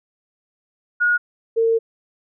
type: tone pair in turn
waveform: sine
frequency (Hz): 1444 / 454.8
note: F#6 / A#4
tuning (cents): -43 / -43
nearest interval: octave + minor sixth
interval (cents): 2000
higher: first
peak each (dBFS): -14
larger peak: neither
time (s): 1-1.18 / 1.56-1.79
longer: second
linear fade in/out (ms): 20
effects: none